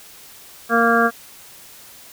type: harmonic tone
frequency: 232.1 Hz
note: A#3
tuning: 7 cents flat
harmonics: 1 / 2 / 3 / 5 / 6 / 7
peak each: -20 / -20 / -20 / -20 / -20 / -20 dBFS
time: 0.69-1.11 s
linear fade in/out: 50 ms
effects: white hiss -43 dBFS RMS until 2.12 s

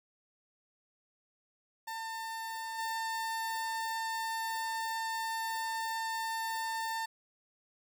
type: tone with level steps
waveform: 30% pulse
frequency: 899 Hz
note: A5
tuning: 37 cents sharp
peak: -35 / -31 dBFS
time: 1.87-7.06 s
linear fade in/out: 10 ms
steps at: 2.78 s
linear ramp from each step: 10 ms
effects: none

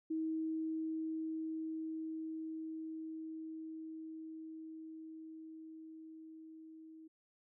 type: tone with level ramp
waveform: sine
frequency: 318.9 Hz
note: D#4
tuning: 43 cents sharp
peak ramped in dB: -34 to -52 dBFS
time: 0.1-7.08 s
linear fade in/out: 10 ms
effects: none

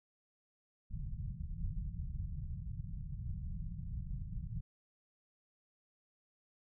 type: low-pass noise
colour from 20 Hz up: pink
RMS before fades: -41 dBFS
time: 0.9-4.61 s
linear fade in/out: 10 ms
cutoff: 170 Hz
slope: 48 dB/octave
effects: none

